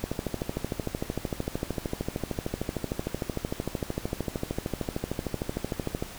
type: click train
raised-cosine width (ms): 2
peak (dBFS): -15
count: 80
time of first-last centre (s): 0.04-6.025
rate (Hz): 13.2
effects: pink hiss -43 dBFS RMS until 6.18 s